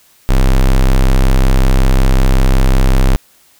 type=tone; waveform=square; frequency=32.7 Hz; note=C1; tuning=in tune; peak=-7 dBFS; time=0.29-3.16 s; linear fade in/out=0 ms; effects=white hiss -49 dBFS RMS until 3.59 s